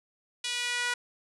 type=tone with high-pass filter sweep; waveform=sawtooth; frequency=486.6 Hz; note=B4; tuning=26 cents flat; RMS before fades=-31 dBFS; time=0.44-0.94 s; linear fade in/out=5 ms; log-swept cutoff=3100 to 1500 Hz; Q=1.7; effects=resampled to 24000 Hz